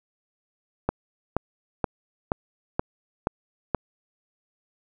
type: click train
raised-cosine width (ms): 1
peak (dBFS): -8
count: 7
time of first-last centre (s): 0.89-3.747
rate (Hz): 2.1
effects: none